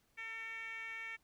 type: tone with band-pass filter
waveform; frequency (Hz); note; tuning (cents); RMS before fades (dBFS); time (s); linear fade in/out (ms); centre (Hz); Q
10% pulse; 451; A4; +43; -45; 0.17-1.17; 20; 2100; 6.7
effects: pink hiss -75 dBFS RMS until 1.23 s